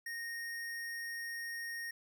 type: tone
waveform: square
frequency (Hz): 1857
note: A#6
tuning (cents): -7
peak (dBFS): -40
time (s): 0.06-1.91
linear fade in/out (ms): 5
effects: none